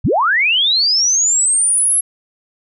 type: linear sweep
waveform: sine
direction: up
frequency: 47.28 to 11175 Hz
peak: -11 dBFS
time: 0.04-2.01 s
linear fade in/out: 10 ms
effects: none